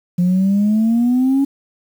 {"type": "exponential sweep", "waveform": "sine", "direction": "up", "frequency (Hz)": [174.61, 279.6], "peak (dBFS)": -10, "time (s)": [0.18, 1.45], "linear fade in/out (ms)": 10, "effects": ["tanh soft clip ceiling -9 dBFS", "7-bit"]}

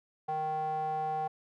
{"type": "tone with band-pass filter", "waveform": "square", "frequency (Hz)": 155.56, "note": "D#3", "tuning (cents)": 0, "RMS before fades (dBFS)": -33, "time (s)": [0.28, 1.28], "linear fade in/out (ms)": 10, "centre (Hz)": 740, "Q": 7.4, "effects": []}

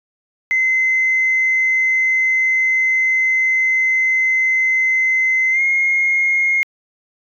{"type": "tone with pitch glide", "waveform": "sine", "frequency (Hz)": [2057, 2143], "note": ["C7", "C7"], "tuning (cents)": [-30, 41], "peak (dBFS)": -12, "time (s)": [0.51, 6.63], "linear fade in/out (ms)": 0, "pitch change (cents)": 71, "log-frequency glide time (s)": [5.51, 5.61], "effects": ["tanh soft clip ceiling -8 dBFS"]}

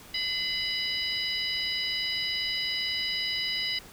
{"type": "harmonic tone with a mistuned harmonic", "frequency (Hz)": 987.8, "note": "B5", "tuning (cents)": 0, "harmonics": [2, 3, 4, 5], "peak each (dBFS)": [-34, -33, -34, -32], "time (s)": [0.14, 3.79], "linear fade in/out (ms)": 5, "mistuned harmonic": 2, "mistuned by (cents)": 55, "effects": ["pink hiss -49 dBFS RMS until 3.92 s"]}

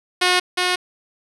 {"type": "tone with echo", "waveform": "5% pulse", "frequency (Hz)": 361.8, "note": "F#4", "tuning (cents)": -39, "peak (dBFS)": -3, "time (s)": [0.21, 0.4], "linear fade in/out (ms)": 10, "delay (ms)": 360, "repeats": 1, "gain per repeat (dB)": -3, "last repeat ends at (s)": 0.76, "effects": ["resampled to 22050 Hz", "7-bit"]}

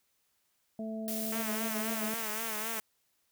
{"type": "harmonic tone", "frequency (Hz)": 220, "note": "A3", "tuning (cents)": 0, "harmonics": [1, 2, 3], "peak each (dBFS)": [-36, -46, -41], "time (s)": [0.79, 2.14], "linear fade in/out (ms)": 2}
{"type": "noise", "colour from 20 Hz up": "blue", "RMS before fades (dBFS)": -38, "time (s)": [1.08, 2.8], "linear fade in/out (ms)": 0}
{"type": "tone with vibrato", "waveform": "5% pulse", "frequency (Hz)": 220, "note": "A3", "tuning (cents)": 0, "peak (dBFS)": -26, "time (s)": [1.32, 2.8], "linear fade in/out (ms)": 5, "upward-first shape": "sine", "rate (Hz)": 3.8, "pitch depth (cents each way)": 69}
{"effects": ["white hiss -75 dBFS RMS until 3.31 s"]}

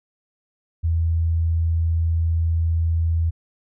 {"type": "tone", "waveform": "sine", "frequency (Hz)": 82.5, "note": "E2", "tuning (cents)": 2, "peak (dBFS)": -17, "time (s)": [0.83, 3.31], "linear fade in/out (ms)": 20, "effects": []}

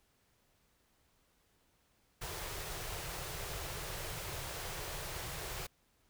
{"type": "band-stop noise", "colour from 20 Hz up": "pink", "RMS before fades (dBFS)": -42, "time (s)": [2.21, 5.67], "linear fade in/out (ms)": 10, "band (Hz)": [170, 340], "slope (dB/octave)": 48, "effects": ["pink hiss -73 dBFS RMS until 6.09 s"]}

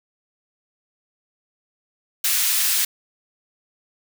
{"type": "high-pass noise", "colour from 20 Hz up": "white", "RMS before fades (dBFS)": -20, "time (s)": [2.24, 2.85], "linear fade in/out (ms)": 5, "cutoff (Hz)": 1800, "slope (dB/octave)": 12, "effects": []}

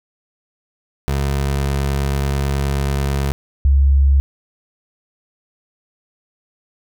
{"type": "tone pair in turn", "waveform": ["25% pulse", "sine"], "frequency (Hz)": [69.3, 68.94], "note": ["C#2", "C#2"], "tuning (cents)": [0, -9], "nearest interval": "unison", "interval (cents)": 9, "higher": "first", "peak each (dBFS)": [-13, -9], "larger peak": "second", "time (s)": [[1.08, 3.32], [3.65, 4.2]], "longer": "first", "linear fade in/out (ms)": 0, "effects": []}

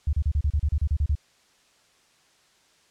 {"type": "tone bursts", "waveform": "sine", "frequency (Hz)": 73.42, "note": "D2", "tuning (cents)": 0, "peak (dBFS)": -19, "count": 12, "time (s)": [0.07, 1.153], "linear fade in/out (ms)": 5, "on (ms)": 60, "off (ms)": 33, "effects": ["white hiss -61 dBFS RMS until 2.9 s", "low-pass 7000 Hz 12 dB/octave"]}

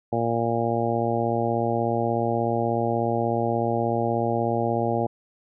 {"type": "harmonic tone", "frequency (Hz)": 116.54, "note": "A#2", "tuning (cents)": 0, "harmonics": [1, 2, 3, 4, 5, 6, 7], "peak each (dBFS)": [-29, -29, -29, -29, -29, -29, -29], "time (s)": [0.12, 5.07], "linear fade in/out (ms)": 10, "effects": []}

